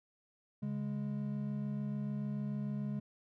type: tone pair together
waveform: triangle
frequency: 140.2 / 207 Hz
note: C#3 / G#3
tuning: +20 / -5 cents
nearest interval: perfect fifth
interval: 675 cents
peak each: -37 / -35 dBFS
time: 0.62-3 s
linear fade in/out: 10 ms
effects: none